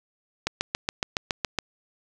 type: click train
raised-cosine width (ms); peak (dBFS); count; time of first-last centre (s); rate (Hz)
0.2; -7; 9; 0.47-1.587; 7.16
effects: 8-bit